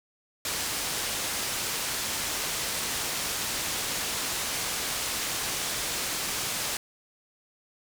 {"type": "low-pass noise", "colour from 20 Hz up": "white", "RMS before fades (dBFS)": -31, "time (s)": [0.45, 6.77], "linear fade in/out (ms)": 2, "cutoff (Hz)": 9100, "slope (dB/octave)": 12, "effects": []}